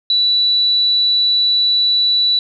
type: tone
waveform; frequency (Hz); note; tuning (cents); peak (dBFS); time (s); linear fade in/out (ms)
sine; 3950; B7; 0; -11; 0.1-2.39; 2
effects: none